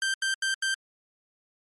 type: tone bursts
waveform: sawtooth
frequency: 1568 Hz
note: G6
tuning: in tune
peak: -21 dBFS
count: 4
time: 0.02-0.743 s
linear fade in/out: 2 ms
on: 120 ms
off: 81 ms
effects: MP3 48 kbps